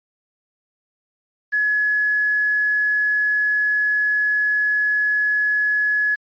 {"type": "tone with quantisation", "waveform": "sine", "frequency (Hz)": 1695, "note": "G#6", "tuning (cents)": 35, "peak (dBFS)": -16, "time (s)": [1.52, 6.16], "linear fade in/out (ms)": 20, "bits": 7, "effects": ["resampled to 11025 Hz"]}